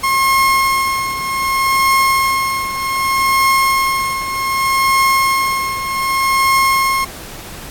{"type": "tone with tremolo", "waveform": "30% pulse", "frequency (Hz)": 1075, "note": "C6", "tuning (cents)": 47, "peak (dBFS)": -7, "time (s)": [0.03, 7.05], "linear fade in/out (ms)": 10, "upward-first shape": "triangle", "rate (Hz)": 0.65, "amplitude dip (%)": 70, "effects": ["pink hiss -32 dBFS RMS until 7.7 s", "AAC 64 kbps"]}